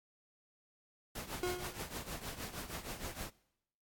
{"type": "noise with tremolo", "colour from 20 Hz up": "pink", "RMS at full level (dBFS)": -41, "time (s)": [1.15, 3.3], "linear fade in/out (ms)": 5, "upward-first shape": "triangle", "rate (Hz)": 6.4, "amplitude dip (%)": 80}
{"type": "tone with exponential decay", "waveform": "40% pulse", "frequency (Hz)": 360, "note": "F#4", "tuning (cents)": -47, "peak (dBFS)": -31, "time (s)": [1.43, 1.94], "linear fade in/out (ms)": 2, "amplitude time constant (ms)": 110}
{"effects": ["noise-tail reverb RT60 0.8 s tail -22 dB re dry", "AAC 64 kbps"]}